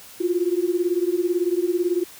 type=beating tone pair; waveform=sine; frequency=343.8 / 361.8 Hz; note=F4 / F#4; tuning=-27 / -39 cents; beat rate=18 Hz; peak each=-22 dBFS; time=0.2-2.04 s; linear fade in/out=10 ms; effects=white hiss -44 dBFS RMS until 2.19 s